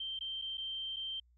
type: tone with dropouts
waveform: sine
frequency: 3136 Hz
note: G7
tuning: in tune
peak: -37 dBFS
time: 0-1.2 s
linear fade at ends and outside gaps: 5 ms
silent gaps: 0.191-0.208 / 0.416-0.42 / 0.573-0.579 / 0.962-0.966 s
effects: added 60 Hz sine -64 dBFS peak until 1.37 s